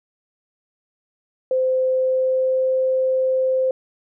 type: tone with pitch glide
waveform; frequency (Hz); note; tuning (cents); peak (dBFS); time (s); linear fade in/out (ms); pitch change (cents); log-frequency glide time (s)
sine; 517 to 520.3; C5 to C5; -21 to -10; -16; 1.51-3.71; 2; +11; 1.82-2.71
effects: none